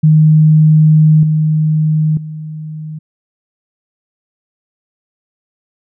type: tone with level steps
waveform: sine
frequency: 155.2 Hz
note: D#3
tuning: 4 cents flat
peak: -4 / -9 / -22 dBFS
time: 0.03-2.99 s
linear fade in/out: 10 ms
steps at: 1.23 / 2.17 s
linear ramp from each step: 2 ms
effects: none